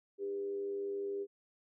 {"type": "tone with frequency modulation", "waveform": "sine", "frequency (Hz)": 400, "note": "G4", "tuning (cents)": 35, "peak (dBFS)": -35, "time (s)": [0.18, 1.27], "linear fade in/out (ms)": 50, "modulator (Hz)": 94.1, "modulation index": 0.32, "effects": []}